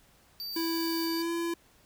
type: tone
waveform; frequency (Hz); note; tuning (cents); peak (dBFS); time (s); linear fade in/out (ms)
square; 4635; D8; -24; -36; 0.4-1.22; 0
type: noise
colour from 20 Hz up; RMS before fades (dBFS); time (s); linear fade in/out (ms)
violet; -44; 0.51-1.09; 50
type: tone with pitch glide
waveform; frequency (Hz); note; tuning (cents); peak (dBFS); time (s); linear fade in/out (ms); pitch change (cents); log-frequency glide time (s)
square; 330.1 to 337.8; E4 to E4; +2 to +42; -30; 0.56-1.54; 5; +40; 1.15-1.31
effects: pink hiss -62 dBFS RMS until 1.85 s